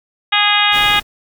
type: harmonic tone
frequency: 412.9 Hz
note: G#4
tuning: 10 cents flat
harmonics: 2 / 3 / 4 / 5 / 6 / 7 / 8 / 9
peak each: -19 / -19 / -19 / -19 / -19 / -19 / -19 / -19 dBFS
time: 0.32-1 s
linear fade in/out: 10 ms
type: noise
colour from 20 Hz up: pink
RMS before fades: -27 dBFS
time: 0.71-1.03 s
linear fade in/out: 50 ms
effects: none